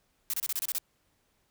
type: noise bursts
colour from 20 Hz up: blue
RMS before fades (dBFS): -31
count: 8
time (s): 0.3-0.783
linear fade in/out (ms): 0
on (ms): 35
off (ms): 29
effects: pink hiss -72 dBFS RMS until 1.5 s